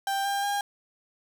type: tone with pitch steps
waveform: 35% pulse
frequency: 788 / 798.5 / 809.2 Hz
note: G5 / G5 / G#5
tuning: +9 / +32 / -45 cents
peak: -24 dBFS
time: 0.07-0.61 s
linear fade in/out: 2 ms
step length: 180 ms
effects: none